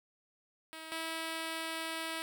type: tone pair in turn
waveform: 5% pulse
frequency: 320 / 324.7 Hz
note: D#4 / E4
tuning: +49 / -26 cents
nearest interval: unison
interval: 25 cents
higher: second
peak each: -33 / -25 dBFS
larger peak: second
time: 0.73-0.92 / 0.92-2.22 s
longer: second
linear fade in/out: 0 ms
effects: none